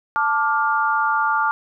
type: chord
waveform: sine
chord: D minor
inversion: second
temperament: just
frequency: 881 / 1174.7 / 1409.6 Hz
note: A5 / D6 / F6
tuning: +2 / 0 / +16 cents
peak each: -21 dBFS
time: 0.16-1.51 s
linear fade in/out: 0 ms
effects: none